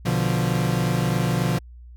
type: chord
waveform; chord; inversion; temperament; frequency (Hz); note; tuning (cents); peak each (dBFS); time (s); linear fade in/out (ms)
40% pulse; B diminished; none; equal; 123.47 / 146.83 / 174.61; B2 / D3 / F3; 0 / 0 / 0; -23 / -25 / -23; 0.05-1.59; 10
effects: added 60 Hz sine -40 dBFS peak until 1.96 s